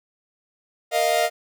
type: chord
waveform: 45% pulse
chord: Bb suspended fourth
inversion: none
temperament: equal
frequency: 466.2 / 622.3 / 698.5 Hz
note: Bb4 / Eb5 / F5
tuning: 0 / 0 / 0 cents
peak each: -27 / -22 / -21 dBFS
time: 0.91-1.3 s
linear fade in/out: 50 ms
effects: none